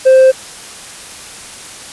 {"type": "tone with hard clipping", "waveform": "sine", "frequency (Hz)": 523.3, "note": "C5", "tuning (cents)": 0, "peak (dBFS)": -4, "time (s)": [0.05, 0.32], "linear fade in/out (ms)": 20, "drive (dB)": 2, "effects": ["white hiss -31 dBFS RMS until 1.92 s", "resampled to 24000 Hz"]}